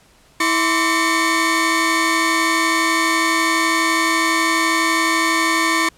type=tone cluster; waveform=40% pulse; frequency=326.3 / 1038 / 1150 / 1808 / 2228 Hz; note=E4 / C6 / D6 / A6 / C#7; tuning=-18 / -14 / -37 / +47 / +8 cents; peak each=-21 dBFS; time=0.4-5.89 s; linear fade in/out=5 ms; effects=pink hiss -52 dBFS RMS until 5.97 s + low-pass 11000 Hz 12 dB/octave